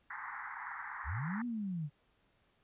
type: band-pass noise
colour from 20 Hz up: white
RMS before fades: -44 dBFS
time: 0.1-1.42 s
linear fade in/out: 5 ms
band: 810 to 2000 Hz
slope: 96 dB/octave
type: linear two-way sweep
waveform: sine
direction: up then down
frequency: 55 to 246.9 to 138.9 Hz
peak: -35 dBFS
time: 1.04-1.9 s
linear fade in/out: 50 ms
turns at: 1.45 s
effects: pink hiss -73 dBFS RMS until 2.63 s + resampled to 8000 Hz